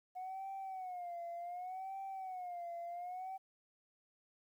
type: tone with vibrato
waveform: sine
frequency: 730 Hz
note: F#5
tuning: 24 cents flat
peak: -40 dBFS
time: 0.15-3.38 s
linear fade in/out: 20 ms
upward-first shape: sine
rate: 0.67 Hz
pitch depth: 110 cents each way
effects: tanh soft clip ceiling -39 dBFS + 12-bit